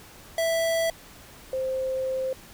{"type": "tone pair in turn", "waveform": ["square", "sine"], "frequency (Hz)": [659.3, 523.3], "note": ["E5", "C5"], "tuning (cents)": [0, 0], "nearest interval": "major third", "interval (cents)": 400, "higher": "first", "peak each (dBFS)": [-23, -25], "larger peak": "first", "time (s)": [[0.38, 0.9], [1.53, 2.33]], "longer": "second", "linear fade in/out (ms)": 2, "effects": ["pink hiss -48 dBFS RMS until 2.53 s"]}